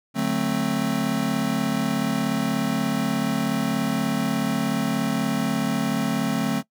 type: chord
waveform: square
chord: D dominant seventh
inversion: none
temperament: just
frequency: 146.83 / 183.54 / 220.2 / 264.3 Hz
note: D3 / F#3 / A3 / C4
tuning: 0 / -14 / +2 / +18 cents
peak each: -31 / -29 / -26 / -27 dBFS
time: 0.14-6.63 s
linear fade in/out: 50 ms
effects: noise-tail reverb RT60 0.1 s tail -21 dB re dry